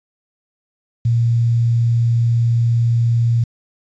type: tone with quantisation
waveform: sine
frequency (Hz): 117.2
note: A#2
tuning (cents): +10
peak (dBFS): -12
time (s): 1.05-3.44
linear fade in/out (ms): 5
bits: 7
effects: resampled to 16000 Hz